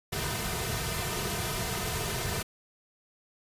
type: noise with comb filter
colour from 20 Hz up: pink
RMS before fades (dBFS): -32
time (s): 0.12-2.43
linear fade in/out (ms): 10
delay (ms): 3.6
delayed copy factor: -0.9
effects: resampled to 32000 Hz